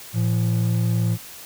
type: tone pair together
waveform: triangle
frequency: 112.4 / 171.01 Hz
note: A2 / F3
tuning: +37 / -36 cents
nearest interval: perfect fifth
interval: 727 cents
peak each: -17 / -22 dBFS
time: 0.13-1.18 s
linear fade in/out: 50 ms
effects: white hiss -40 dBFS RMS until 1.45 s